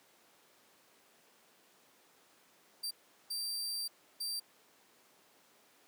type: tone bursts at uneven times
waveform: sawtooth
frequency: 4696 Hz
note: D8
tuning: 1 cent flat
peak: -33 dBFS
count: 3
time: 2.83-2.91 / 3.3-3.88 / 4.2-4.4 s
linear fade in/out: 10 ms
effects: pink hiss -65 dBFS RMS until 5.87 s + high-pass 300 Hz 12 dB/octave